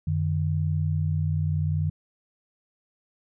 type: tone pair together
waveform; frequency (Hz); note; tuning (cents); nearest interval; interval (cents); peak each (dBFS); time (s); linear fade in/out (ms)
sine; 92 / 152.51; F#2 / D#3; -9 / -34; major sixth; 875; -25; 0.07-1.9; 5
effects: none